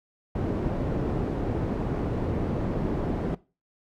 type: low-pass noise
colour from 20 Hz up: white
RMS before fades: -28 dBFS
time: 0.35-3.35 s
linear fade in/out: 5 ms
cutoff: 340 Hz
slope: 12 dB/octave
effects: noise-tail reverb RT60 0.3 s tail -19 dB re dry